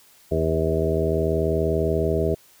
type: harmonic tone with a mistuned harmonic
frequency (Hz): 80.3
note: E2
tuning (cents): -45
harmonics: 1 / 2 / 3 / 4 / 5 / 6 / 7 / 8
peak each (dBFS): -26 / -27 / -33 / -30 / -24 / -28 / -35 / -27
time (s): 0.31-2.35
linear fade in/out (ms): 10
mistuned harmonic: 7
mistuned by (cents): -19
effects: white hiss -54 dBFS RMS until 2.6 s